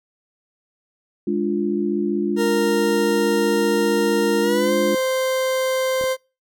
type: chord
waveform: sine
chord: D diminished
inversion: second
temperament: equal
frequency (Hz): 207.7 / 293.7 / 349.2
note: Ab3 / D4 / F4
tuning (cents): 0 / 0 / 0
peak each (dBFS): -23 / -24 / -22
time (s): 1.27-4.95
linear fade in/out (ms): 5
type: tone with pitch glide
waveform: 40% pulse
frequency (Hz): 464.2 to 521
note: A#4 to C5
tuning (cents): -7 to -7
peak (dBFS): -18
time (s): 2.36-6.17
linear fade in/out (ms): 50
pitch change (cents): +200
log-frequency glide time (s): 4.42-4.73
type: clicks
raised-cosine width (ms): 2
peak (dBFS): -22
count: 2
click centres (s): 6.012 / 6.039
effects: noise-tail reverb RT60 0.3 s tail -26 dB re dry